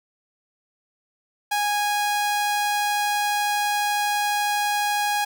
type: tone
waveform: sawtooth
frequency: 826 Hz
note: G#5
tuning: 10 cents flat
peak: -17 dBFS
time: 1.51-5.25 s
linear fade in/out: 10 ms
effects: none